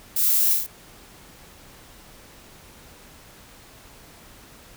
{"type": "noise with echo", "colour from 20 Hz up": "violet", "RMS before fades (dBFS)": -23, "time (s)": [0.16, 0.54], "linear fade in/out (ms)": 5, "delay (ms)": 25, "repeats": 5, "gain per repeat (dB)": -2, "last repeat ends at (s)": 0.665, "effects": ["pink hiss -48 dBFS RMS until 4.76 s"]}